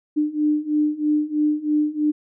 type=beating tone pair; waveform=sine; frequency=298.9 / 302 Hz; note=D4 / D4; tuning=+31 / +48 cents; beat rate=3.1 Hz; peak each=-22 / -20 dBFS; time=0.16-2.12 s; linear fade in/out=20 ms; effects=none